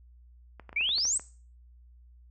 clicks, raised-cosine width 0.5 ms, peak -30 dBFS, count 8, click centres 0.597 / 0.693 / 0.729 / 0.81 / 0.891 / 0.982 / 1.053 / 1.196 s
sine exponential sweep, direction up, 2217 to 8400 Hz, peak -25 dBFS, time 0.76-1.18 s, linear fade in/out 5 ms
effects noise-tail reverb RT60 0.4 s tail -17 dB re dry + added 60 Hz sine -52 dBFS peak until 2.3 s

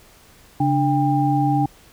sine tone cluster, 138.5 / 294.7 / 798 Hz, C#3 / D4 / G5, -1 / +6 / +31 cents, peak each -20 dBFS, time 0.6-1.66 s, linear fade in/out 5 ms, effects pink hiss -50 dBFS RMS until 1.92 s

